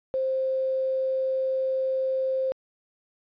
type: tone with quantisation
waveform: sine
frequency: 526 Hz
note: C5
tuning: 9 cents sharp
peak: -23 dBFS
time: 0.14-2.52 s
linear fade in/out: 0 ms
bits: 8
effects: resampled to 11025 Hz